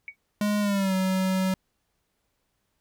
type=tone with exponential decay; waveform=sine; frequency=2250 Hz; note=C#7; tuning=25 cents sharp; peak=-30 dBFS; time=0.08-0.16 s; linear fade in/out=1 ms; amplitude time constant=16 ms
type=tone with pitch glide; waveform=square; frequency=207.7 to 188.27 Hz; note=G#3 to F#3; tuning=0 to +30 cents; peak=-23 dBFS; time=0.41-1.54 s; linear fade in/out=2 ms; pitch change=-170 cents; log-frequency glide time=0.6-0.94 s
effects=pink hiss -75 dBFS RMS until 2.8 s